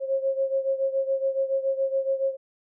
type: beating tone pair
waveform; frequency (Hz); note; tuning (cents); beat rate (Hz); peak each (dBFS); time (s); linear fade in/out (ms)
sine; 537 / 544.1; C5 / C#5; +45 / -32; 7.1; -24 / -28; 0-2.37; 50
effects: none